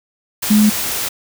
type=tone in noise; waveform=sine; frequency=211.6 Hz; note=G#3; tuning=33 cents sharp; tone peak=-8 dBFS; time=0.5-0.7 s; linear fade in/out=10 ms; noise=white; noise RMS=-21 dBFS; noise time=0.42-1.09 s; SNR=+10 dB; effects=none